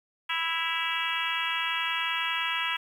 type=harmonic tone with a mistuned harmonic; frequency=329.6 Hz; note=E4; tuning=in tune; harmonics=3 / 4 / 5 / 6 / 7 / 8 / 9 / 10; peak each=-35 / -35 / -35 / -35 / -35 / -35 / -35 / -35 dBFS; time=0.29-2.77 s; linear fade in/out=10 ms; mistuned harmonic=9; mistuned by=-63 cents; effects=9-bit